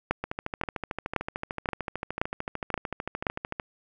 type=two click trains; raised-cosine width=0.5 ms; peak=-16 / -9 dBFS; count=46 / 7; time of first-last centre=0.24-3.598 / 0.11-3.268 s; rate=13.4 / 1.9 Hz; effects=none